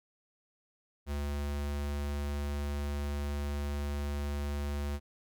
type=tone; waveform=square; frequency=72.1 Hz; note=D2; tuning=31 cents flat; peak=-33 dBFS; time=1.06-5 s; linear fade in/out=50 ms; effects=none